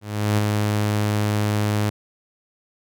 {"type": "tone with ADSR envelope", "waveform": "sawtooth", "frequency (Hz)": 105, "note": "G#2", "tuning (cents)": 19, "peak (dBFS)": -12, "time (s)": [0.01, 1.9], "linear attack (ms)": 370, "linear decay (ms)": 13, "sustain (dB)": -3, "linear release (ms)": 10, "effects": []}